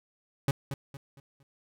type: tone with echo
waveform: 40% pulse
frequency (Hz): 137.9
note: C#3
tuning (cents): -9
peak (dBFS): -22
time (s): 0.48-0.51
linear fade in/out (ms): 2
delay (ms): 230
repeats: 4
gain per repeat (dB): -9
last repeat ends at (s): 1.43
effects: none